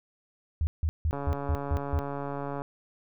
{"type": "tone bursts", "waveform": "sine", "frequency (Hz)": 79, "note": "D#2", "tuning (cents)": 27, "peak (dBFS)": -23, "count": 7, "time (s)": [0.61, 1.99], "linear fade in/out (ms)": 0, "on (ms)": 60, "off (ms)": 160}
{"type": "click train", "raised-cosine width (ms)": 1, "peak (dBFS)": -21, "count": 211, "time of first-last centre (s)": [1.13, 2.619], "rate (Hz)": 141}
{"effects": []}